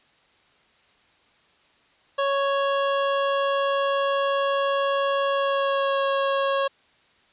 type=tone with pitch glide; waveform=25% pulse; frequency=554.4 to 549 Hz; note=C#5 to C#5; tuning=0 to -17 cents; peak=-17 dBFS; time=2.18-6.68 s; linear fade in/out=10 ms; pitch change=-17 cents; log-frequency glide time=5.3-6.03 s; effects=white hiss -60 dBFS RMS until 7.32 s + resampled to 8000 Hz